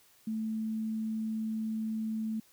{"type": "tone", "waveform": "sine", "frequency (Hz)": 220, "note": "A3", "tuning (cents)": 0, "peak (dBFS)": -31, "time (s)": [0.27, 2.4], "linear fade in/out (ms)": 5, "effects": ["white hiss -63 dBFS RMS until 2.52 s"]}